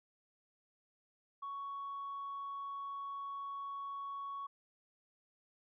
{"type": "tone", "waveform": "sine", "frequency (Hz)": 1114, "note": "C#6", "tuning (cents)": 8, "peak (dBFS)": -39, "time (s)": [1.42, 4.47], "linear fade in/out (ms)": 10, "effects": ["tanh soft clip ceiling -37 dBFS"]}